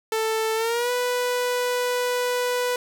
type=tone with pitch glide; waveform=sawtooth; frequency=442.4 to 493.7 Hz; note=A4 to B4; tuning=+9 to -1 cents; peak=-18 dBFS; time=0.12-2.76 s; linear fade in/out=2 ms; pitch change=+190 cents; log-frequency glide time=0.55-0.91 s; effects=none

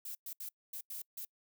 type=noise bursts at uneven times; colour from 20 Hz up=violet; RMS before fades=-43 dBFS; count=6; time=0.05-0.15 / 0.26-0.33 / 0.4-0.49 / 0.73-0.81 / 0.9-1.02 / 1.17-1.25 s; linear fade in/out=5 ms; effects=noise-tail reverb RT60 0.1 s tail -26 dB re dry

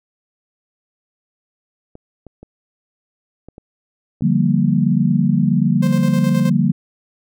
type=clicks; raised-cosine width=2 ms; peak=-24 dBFS; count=6; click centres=1.954 / 2.267 / 2.43 / 3.486 / 3.581 / 4.209 s
type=chord; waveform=sine; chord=G minor seventh; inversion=second; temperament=equal; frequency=146.83 / 174.61 / 196 / 233.1 Hz; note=D3 / F3 / G3 / Bb3; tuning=0 / 0 / 0 / 0 cents; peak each=-18 dBFS; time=4.22-6.72 s; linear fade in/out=5 ms
type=tone with tremolo; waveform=sawtooth; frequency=523.3 Hz; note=C5; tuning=in tune; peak=-21 dBFS; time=5.82-6.5 s; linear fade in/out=10 ms; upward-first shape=square; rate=9.5 Hz; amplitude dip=50%
effects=none

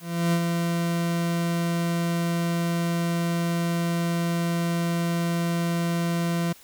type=tone with ADSR envelope; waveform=40% pulse; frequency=170 Hz; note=F3; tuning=46 cents flat; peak=-18 dBFS; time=0-6.53 s; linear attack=330 ms; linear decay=63 ms; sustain=-4 dB; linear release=9 ms; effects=white hiss -51 dBFS RMS until 6.63 s

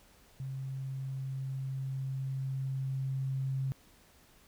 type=tone with level ramp; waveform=sine; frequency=133.7 Hz; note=C3; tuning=38 cents sharp; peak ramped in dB=-36 to -30 dBFS; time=0.4-3.72 s; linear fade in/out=0 ms; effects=pink hiss -62 dBFS RMS until 4.47 s

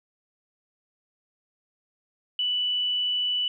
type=tone; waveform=sine; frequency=2969 Hz; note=F#7; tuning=5 cents sharp; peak=-23 dBFS; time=2.39-3.48 s; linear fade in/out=2 ms; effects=none

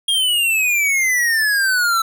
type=exponential sweep; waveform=square; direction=down; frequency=3270 to 1318.5 Hz; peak=-15 dBFS; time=0.08-2.02 s; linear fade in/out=5 ms; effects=none

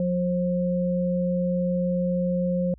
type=tone pair together; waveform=sine; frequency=179.3 / 532.4 Hz; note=F3 / C5; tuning=+46 / +30 cents; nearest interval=octave + perfect fifth; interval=1884 cents; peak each=-23 / -26 dBFS; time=0-2.74 s; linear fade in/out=2 ms; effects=added 60 Hz sine -47 dBFS peak until 2.78 s

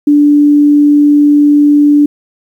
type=tone; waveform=sine; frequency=292.3 Hz; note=D4; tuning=8 cents flat; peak=-3 dBFS; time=0.07-2.06 s; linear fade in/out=5 ms; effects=7-bit

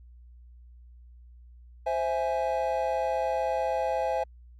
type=chord; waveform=triangle; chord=C augmented; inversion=none; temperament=equal; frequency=523.3 / 659.3 / 830.6 Hz; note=C5 / E5 / G#5; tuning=0 / 0 / 0 cents; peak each=-28 dBFS; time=1.86-4.24 s; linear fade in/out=10 ms; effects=added 60 Hz sine -48 dBFS peak until 4.59 s + Opus 48 kbps

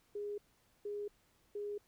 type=tone bursts; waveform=sine; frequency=411.8 Hz; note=G#4; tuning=15 cents flat; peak=-38 dBFS; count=3; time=0.15-1.78 s; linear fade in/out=5 ms; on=230 ms; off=470 ms; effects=pink hiss -72 dBFS RMS until 1.87 s

